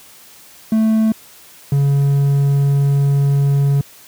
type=tone pair in turn; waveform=triangle; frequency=220 / 140.36 Hz; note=A3 / C#3; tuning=0 / +22 cents; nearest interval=minor sixth; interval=778 cents; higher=first; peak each=-9 dBFS; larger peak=neither; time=0.72-1.12 / 1.72-3.81 s; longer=second; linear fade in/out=2 ms; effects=white hiss -43 dBFS RMS until 4.07 s + high-pass 60 Hz 12 dB/octave